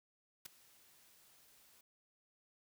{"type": "noise with ADSR envelope", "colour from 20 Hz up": "white", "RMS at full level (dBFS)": -44, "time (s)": [0.45, 1.81], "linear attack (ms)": 11, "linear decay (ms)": 4, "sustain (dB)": -22, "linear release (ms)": 4, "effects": []}